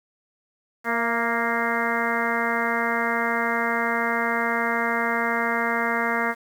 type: harmonic tone with a mistuned harmonic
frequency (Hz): 233.1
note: A#3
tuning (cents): 0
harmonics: 1 / 2 / 3 / 4 / 5 / 6 / 7 / 8 / 9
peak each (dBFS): -30 / -30 / -30 / -30 / -30 / -30 / -30 / -30 / -30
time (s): 0.84-6.35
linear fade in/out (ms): 50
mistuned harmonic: 3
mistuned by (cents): -29
effects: 8-bit